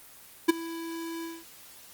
square tone with ADSR envelope, 331.1 Hz, E4, 8 cents sharp, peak -15 dBFS, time 0.48-1.45 s, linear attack 15 ms, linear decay 16 ms, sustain -20 dB, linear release 220 ms, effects white hiss -51 dBFS RMS until 1.93 s + Opus 24 kbps

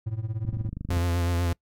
triangle tone with tremolo, 110 Hz, A2, in tune, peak -22 dBFS, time 0.06-0.7 s, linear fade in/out 10 ms, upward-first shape triangle, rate 17 Hz, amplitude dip 95%
click train, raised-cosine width 5 ms, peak -21 dBFS, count 14, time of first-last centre 0.45-0.97 s, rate 25 Hz
45% pulse tone with vibrato, 86.7 Hz, F2, 12 cents flat, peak -23 dBFS, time 0.9-1.53 s, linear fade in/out 5 ms, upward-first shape triangle, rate 8.1 Hz, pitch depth 39 cents each way
effects noise-tail reverb RT60 0.1 s tail -24 dB re dry

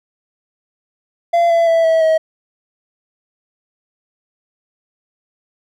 triangle tone with pitch steps, 684 / 672.2 / 660.7 / 649.4 / 638.2 Hz, F5 / E5 / E5 / E5 / D#5, -36 / +34 / +4 / -26 / +44 cents, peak -8 dBFS, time 1.33-2.18 s, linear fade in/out 10 ms, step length 170 ms, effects none

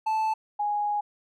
triangle / sine tone pair in turn, 876 / 828.9 Hz, A5 / G#5, -8 / -4 cents, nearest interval minor second, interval 96 cents, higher first, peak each -21 / -24 dBFS, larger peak first, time 0.06-0.34 / 0.59-1.01 s, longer second, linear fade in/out 10 ms, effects none

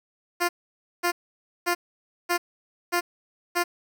10% pulse tone bursts, 349.8 Hz, F4, 3 cents sharp, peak -13 dBFS, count 6, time 0.4-3.64 s, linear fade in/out 20 ms, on 90 ms, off 540 ms, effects 9-bit

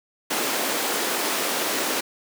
pink high-pass noise, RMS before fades -25 dBFS, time 0.3-2.01 s, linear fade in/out 10 ms, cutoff 270 Hz, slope 24 dB/octave, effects none

